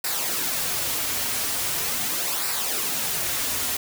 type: noise with flanger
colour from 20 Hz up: white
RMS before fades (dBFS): -26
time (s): 0.04-3.77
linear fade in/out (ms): 5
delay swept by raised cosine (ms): 0.31 to 6.01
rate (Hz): 0.41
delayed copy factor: -0.55
effects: none